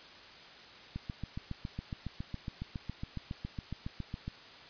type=click train; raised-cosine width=5 ms; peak=-25 dBFS; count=25; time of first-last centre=0.96-4.28 s; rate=7.23 Hz; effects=white hiss -52 dBFS RMS until 4.69 s + resampled to 11025 Hz